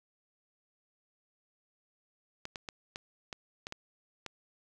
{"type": "clicks", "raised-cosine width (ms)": 0.2, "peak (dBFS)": -22, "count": 8, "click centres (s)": [2.454, 2.558, 2.688, 2.959, 3.328, 3.669, 3.724, 4.263], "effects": []}